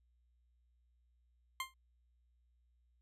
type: tone with exponential decay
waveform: 20% pulse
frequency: 1054 Hz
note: C6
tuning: 12 cents sharp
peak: -29 dBFS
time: 1.6-1.74 s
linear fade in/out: 2 ms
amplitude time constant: 29 ms
effects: added 60 Hz sine -70 dBFS peak until 3.01 s + resampled to 32000 Hz